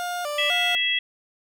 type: tone with vibrato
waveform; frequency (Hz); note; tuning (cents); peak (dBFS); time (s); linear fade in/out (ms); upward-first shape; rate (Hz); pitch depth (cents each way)
30% pulse; 647; E5; -32; -24; 0-0.75; 0; square; 2; 160
type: harmonic tone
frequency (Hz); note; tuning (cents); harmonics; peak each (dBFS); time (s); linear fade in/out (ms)
660; E5; +2; 3 / 4 / 5; -26 / -26 / -23; 0.38-0.99; 5
effects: none